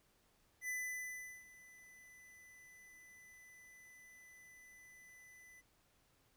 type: tone with ADSR envelope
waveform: square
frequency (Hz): 2002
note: B6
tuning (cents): +23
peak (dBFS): -39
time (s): 0.61-5.62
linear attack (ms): 76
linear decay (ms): 750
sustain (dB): -20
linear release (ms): 29
effects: pink hiss -74 dBFS RMS until 6.36 s